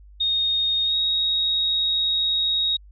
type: tone with pitch glide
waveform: sine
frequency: 3711 to 3772 Hz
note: A#7 to A#7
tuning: -9 to +20 cents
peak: -19 dBFS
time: 0.2-2.77 s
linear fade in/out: 10 ms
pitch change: +29 cents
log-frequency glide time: 0.84-0.95 s
effects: added 50 Hz sine -44 dBFS peak until 2.91 s